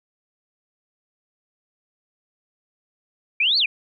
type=exponential two-way sweep; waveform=sine; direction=up then down; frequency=2300 to 4620 to 2300 Hz; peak=-16 dBFS; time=3.4-3.66 s; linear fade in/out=5 ms; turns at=3.58 s; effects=none